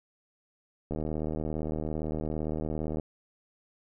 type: click train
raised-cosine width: 2 ms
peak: -20 dBFS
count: 163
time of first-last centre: 0.91-2.998 s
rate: 77.6 Hz
effects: none